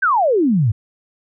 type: exponential sweep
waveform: sine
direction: down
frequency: 1626 to 98 Hz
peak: -12 dBFS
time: 0.02-0.72 s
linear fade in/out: 10 ms
effects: none